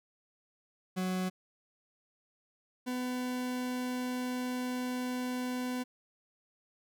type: tone pair in turn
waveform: 40% pulse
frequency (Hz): 185 / 250.6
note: F#3 / B3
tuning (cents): 0 / +25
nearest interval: perfect fourth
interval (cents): 525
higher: second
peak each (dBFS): -30 / -32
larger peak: first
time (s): 0.96-1.3 / 2.86-5.84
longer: second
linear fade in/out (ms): 20
effects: none